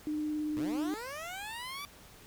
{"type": "tone with vibrato", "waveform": "sine", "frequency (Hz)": 303.1, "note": "D#4", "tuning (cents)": -45, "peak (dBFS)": -31, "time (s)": [0.07, 0.94], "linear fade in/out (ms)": 0, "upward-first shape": "sine", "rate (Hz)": 18, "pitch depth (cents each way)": 11}
{"type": "linear sweep", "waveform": "15% pulse", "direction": "up", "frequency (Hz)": [103.83, 1174.7], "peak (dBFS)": -33, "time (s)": [0.57, 1.85], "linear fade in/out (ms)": 0}
{"effects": ["pink hiss -55 dBFS RMS until 2.26 s"]}